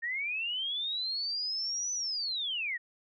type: linear two-way sweep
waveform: sine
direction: up then down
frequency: 1817 to 6030 to 1817 Hz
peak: -31 dBFS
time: 0.02-2.78 s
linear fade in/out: 20 ms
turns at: 1.93 s
effects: none